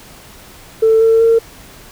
sine tone with pitch steps, 444.9 / 450.6 / 456.4 Hz, A4 / A4 / A#4, +19 / +41 / -37 cents, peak -6 dBFS, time 0.82-1.39 s, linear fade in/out 10 ms, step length 190 ms, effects tanh soft clip ceiling -3 dBFS + pink hiss -39 dBFS RMS until 1.91 s

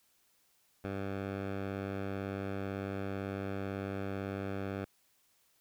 10% pulse tone with low-pass filter, 98 Hz, G2, in tune, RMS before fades -38 dBFS, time 0.84-4.85 s, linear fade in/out 5 ms, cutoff 2300 Hz, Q 0.73, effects white hiss -71 dBFS RMS until 5.6 s

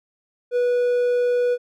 triangle tone, 489.1 Hz, B4, 17 cents flat, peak -15 dBFS, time 0.51-1.58 s, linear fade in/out 50 ms, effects none

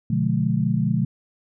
sine chord, B diminished seventh, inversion none, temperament just, 123.47 / 148.16 / 177.8 / 213.4 Hz, B2 / D3 / F3 / Ab3, 0 / +16 / +31 / +47 cents, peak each -24 dBFS, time 0.1-1.05 s, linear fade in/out 5 ms, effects none

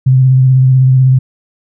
sine tone with vibrato, 130.3 Hz, C3, 7 cents flat, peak -4 dBFS, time 0.06-1.19 s, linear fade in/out 10 ms, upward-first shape sine, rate 16 Hz, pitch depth 26 cents each way, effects none

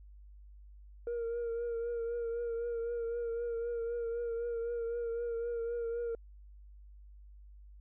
sine tone with vibrato, 467.9 Hz, A#4, 6 cents sharp, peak -31 dBFS, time 1.07-6.15 s, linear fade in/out 2 ms, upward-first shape triangle, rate 3.9 Hz, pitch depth 37 cents each way, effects tanh soft clip ceiling -32 dBFS + added 50 Hz sine -51 dBFS peak until 7.8 s

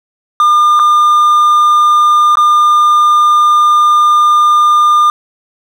triangle tone with dropouts, 1205 Hz, D6, 44 cents sharp, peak -3 dBFS, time 0.4-5.1 s, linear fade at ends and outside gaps 1 ms, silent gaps 0.793-0.797 / 2.355-2.371 s, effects none

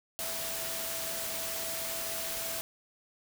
sine tone in noise, 659.3 Hz, E5, in tune, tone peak -43 dBFS, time 0.19-2.61 s, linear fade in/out 0 ms, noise white, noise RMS -36 dBFS, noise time 0.19-2.61 s, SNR -10 dB, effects none

